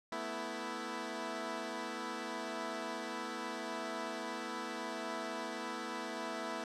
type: chord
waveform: 10% pulse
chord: A suspended second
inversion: none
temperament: equal with one note detuned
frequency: 220 / 248.1 / 329.6 Hz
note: A3 / B3 / E4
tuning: 0 / +8 / 0 cents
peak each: -36 / -35 / -34 dBFS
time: 0.12-6.64 s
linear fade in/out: 2 ms
effects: low-pass 7000 Hz 12 dB/octave